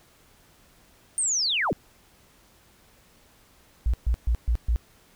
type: linear sweep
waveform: sine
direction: down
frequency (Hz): 8950 to 82.41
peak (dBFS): -22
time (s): 1.18-1.73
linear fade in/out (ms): 0
type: tone bursts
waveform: sine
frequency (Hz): 58.27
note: A#1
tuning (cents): 0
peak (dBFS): -19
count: 5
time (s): 3.86-4.76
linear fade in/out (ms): 0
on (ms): 76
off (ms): 130
effects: pink hiss -58 dBFS RMS until 5.15 s